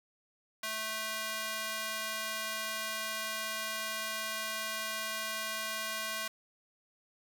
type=tone with high-pass filter; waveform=square; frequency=218.7 Hz; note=A3; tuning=10 cents flat; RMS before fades=-37 dBFS; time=0.63-6.28 s; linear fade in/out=5 ms; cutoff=1300 Hz; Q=0.69; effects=none